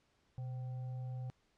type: tone with frequency modulation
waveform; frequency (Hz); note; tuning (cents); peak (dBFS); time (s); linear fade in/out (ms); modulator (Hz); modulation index
sine; 125.8; B2; +32; -39; 0.38-1.3; 0; 647; 0.2
effects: pink hiss -75 dBFS RMS until 1.57 s + low-pass 6000 Hz 12 dB/octave